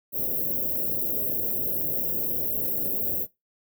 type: band-stop noise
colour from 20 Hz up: white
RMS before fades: -27 dBFS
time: 0.12-3.27 s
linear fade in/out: 50 ms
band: 610 to 13000 Hz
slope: 48 dB/octave
effects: noise-tail reverb RT60 0.2 s tail -20 dB re dry + high-pass 80 Hz 12 dB/octave